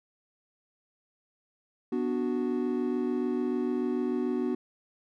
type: chord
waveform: triangle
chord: B minor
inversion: none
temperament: equal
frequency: 246.9 / 293.7 / 370 Hz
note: B3 / D4 / F#4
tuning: 0 / 0 / 0 cents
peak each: -28 / -31 / -29 dBFS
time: 1.92-4.55 s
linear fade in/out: 5 ms
effects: none